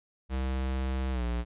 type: tone with pitch glide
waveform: square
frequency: 65.41 to 59.29 Hz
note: C2 to A#1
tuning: 0 to +30 cents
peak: -29 dBFS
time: 0.29-1.45 s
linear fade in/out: 50 ms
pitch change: -170 cents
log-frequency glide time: 1.12-1.24 s
effects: resampled to 8000 Hz